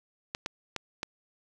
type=clicks; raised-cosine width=0.2 ms; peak=-15 dBFS; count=4; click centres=0.349 / 0.461 / 0.763 / 1.031 s; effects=none